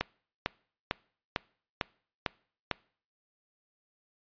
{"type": "click train", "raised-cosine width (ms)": 0.3, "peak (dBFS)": -12, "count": 7, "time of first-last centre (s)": [0.01, 2.713], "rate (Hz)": 2.22, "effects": ["noise-tail reverb RT60 0.5 s tail -23 dB re dry", "resampled to 11025 Hz"]}